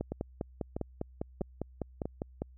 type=two click trains; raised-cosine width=2 ms; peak=-20 / -21 dBFS; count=13 / 4; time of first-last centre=0.01-2.42 / 0.12-2.055 s; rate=4.98 / 1.55 Hz; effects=added 63 Hz sine -52 dBFS peak until 2.57 s